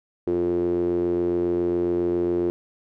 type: tone with band-pass filter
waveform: sawtooth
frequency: 87.31 Hz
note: F2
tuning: in tune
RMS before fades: -23 dBFS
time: 0.27-2.5 s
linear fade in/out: 0 ms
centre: 370 Hz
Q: 8.9
effects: none